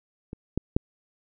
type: clicks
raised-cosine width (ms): 3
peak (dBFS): -23 / -12 / -7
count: 3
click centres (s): 0.331 / 0.576 / 0.765
effects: none